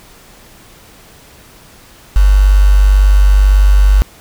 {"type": "tone with quantisation", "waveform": "sine", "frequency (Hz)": 49.05, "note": "G1", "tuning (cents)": 2, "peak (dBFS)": -4, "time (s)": [2.16, 4.02], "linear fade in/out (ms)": 0, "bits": 4, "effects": ["pink hiss -41 dBFS RMS until 4.2 s"]}